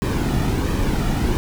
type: noise with flanger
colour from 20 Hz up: brown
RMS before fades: -20 dBFS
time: 0.02-1.37 s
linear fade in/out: 0 ms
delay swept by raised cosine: 1.4 to 1.91 ms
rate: 1.4 Hz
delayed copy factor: -0.5
effects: none